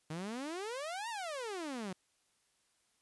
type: exponential two-way sweep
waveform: sawtooth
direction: up then down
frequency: 150.6 to 959 to 177.3 Hz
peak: -35 dBFS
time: 0.1-1.93 s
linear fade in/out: 5 ms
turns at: 1.09 s
effects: white hiss -75 dBFS RMS until 3.01 s + resampled to 24000 Hz